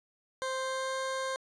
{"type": "tone with pitch glide", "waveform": "20% pulse", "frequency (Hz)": [523.3, 527.9], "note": ["C5", "C5"], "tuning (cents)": [0, 15], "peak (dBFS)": -27, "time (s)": [0.42, 1.36], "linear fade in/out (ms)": 0, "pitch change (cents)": 15, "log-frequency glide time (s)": [0.55, 0.99], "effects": ["resampled to 22050 Hz"]}